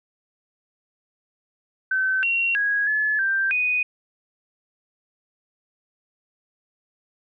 sine tone with pitch steps, 1533 / 2742 / 1653 / 1717 / 1574 / 2486 Hz, G6 / F7 / G#6 / A6 / G6 / D#7, -39 / -32 / -9 / -43 / +7 / -2 cents, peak -19 dBFS, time 1.91-3.83 s, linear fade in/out 5 ms, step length 320 ms, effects none

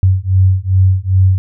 sine beating tone pair, 93 / 95.5 Hz, F#2 / G2, +9 / -45 cents, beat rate 2.5 Hz, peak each -11 dBFS, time 0.03-1.38 s, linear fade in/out 0 ms, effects none

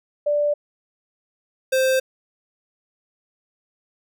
sine / square tone pair in turn, 587.3 / 523.2 Hz, D5 / C5, 0 / 0 cents, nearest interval major second, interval 200 cents, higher first, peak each -17 dBFS, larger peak neither, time 0.26-0.54 / 1.72-2 s, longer neither, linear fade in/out 10 ms, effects none

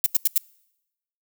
violet noise bursts, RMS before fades -18 dBFS, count 4, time 0.04-0.38 s, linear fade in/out 2 ms, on 22 ms, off 84 ms, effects noise-tail reverb RT60 0.9 s tail -26 dB re dry

